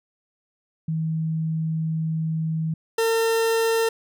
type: tone pair in turn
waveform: sine / 40% pulse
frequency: 160 / 453.5 Hz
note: D#3 / A#4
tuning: +49 / -48 cents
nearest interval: octave + tritone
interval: 1803 cents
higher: second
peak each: -22 / -18 dBFS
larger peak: second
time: 0.88-2.74 / 2.98-3.89 s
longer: first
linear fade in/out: 5 ms
effects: none